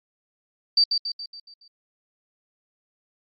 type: tone with echo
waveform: sine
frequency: 4639 Hz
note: D8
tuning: 22 cents flat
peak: -14 dBFS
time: 0.77-0.84 s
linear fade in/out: 5 ms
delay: 140 ms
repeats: 6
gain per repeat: -6 dB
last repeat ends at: 1.68 s
effects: Opus 48 kbps